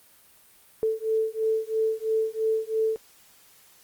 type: beating tone pair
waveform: sine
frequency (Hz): 440 / 443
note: A4 / A4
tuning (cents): 0 / +12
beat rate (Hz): 3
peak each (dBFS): -26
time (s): 0.83-2.96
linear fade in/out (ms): 0
effects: white hiss -56 dBFS RMS until 3.83 s + Opus 32 kbps